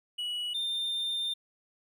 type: tone pair in turn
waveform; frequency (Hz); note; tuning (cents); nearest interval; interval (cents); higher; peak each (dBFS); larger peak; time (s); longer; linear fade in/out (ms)
triangle; 2930 / 3608; F#7 / A7; -18 / +43; major third; 361; second; -30 / -28; second; 0.18-0.54 / 0.54-1.34; second; 10
effects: none